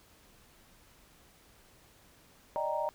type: chord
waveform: sine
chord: Eb major seventh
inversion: third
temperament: equal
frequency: 587.3 / 622.3 / 784 / 932.3 Hz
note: D5 / Eb5 / G5 / Bb5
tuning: 0 / 0 / 0 / 0 cents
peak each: -36 / -35 / -39 / -34 dBFS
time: 2.56-2.89 s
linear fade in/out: 0 ms
effects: pink hiss -61 dBFS RMS until 2.94 s